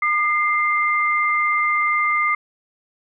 sine tone pair together, 1210.2 / 2093 Hz, D#6 / C7, -48 / 0 cents, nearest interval major sixth, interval 948 cents, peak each -19 dBFS, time 0.02-2.35 s, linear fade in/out 5 ms, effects none

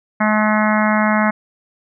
harmonic tone, 213.7 Hz, G#3, 50 cents sharp, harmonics 1 / 3 / 4 / 5 / 6 / 7 / 8 / 9 / 10, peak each -16 / -21 / -22 / -23 / -24 / -24 / -25 / -26 / -26 dBFS, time 0.2-1.31 s, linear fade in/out 10 ms, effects none

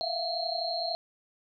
sine tone cluster, 657 / 688 / 721 / 4114 / 4280 Hz, E5 / F5 / F#5 / C8 / C8, -6 / -26 / -45 / -30 / +38 cents, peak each -36 / -34 / -39 / -36 / -35 dBFS, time 0.01-0.95 s, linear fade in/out 0 ms, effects none

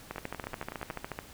two click trains, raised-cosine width 0.5 ms, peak -20 / -23 dBFS, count 16 / 9, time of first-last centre 0.11-1.189 / 0.16-0.908 s, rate 13.9 / 10.7 Hz, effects pink hiss -51 dBFS RMS until 1.33 s

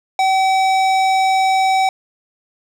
sine tone with hard clipping, 764 Hz, G5, 45 cents flat, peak -14 dBFS, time 0.19-1.89 s, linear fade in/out 2 ms, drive 15 dB, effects none

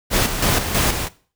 pink noise with tremolo, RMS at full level -17 dBFS, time 0.1-1.09 s, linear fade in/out 50 ms, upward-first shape square, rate 3.1 Hz, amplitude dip 55%, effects noise-tail reverb RT60 0.4 s tail -18 dB re dry

